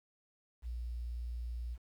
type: tone with quantisation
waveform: sine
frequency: 59.3 Hz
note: A#1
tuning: 30 cents sharp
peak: -37 dBFS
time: 0.62-1.78 s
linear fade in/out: 50 ms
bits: 11
effects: none